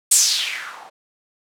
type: noise with low-pass filter sweep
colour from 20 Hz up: violet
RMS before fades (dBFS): -20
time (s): 0.11-0.9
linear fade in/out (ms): 10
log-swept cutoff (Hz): 8700 to 680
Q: 3.3
effects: none